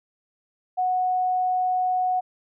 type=tone; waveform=sine; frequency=736 Hz; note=F#5; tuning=9 cents flat; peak=-20 dBFS; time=0.77-2.21 s; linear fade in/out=20 ms; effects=none